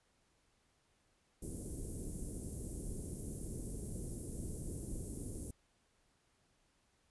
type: band-stop noise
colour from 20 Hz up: pink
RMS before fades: -43 dBFS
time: 1.42-5.51 s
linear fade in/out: 5 ms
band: 410 to 9300 Hz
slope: 24 dB/octave
effects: pink hiss -75 dBFS RMS until 7.1 s + resampled to 24000 Hz